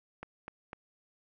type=click train; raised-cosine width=0.5 ms; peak=-26 dBFS; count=3; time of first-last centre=0.23-0.731 s; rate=3.99 Hz; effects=none